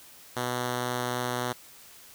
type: tone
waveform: 5% pulse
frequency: 123.47 Hz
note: B2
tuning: in tune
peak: -17 dBFS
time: 0.36-1.53 s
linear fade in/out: 10 ms
effects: white hiss -51 dBFS RMS until 2.14 s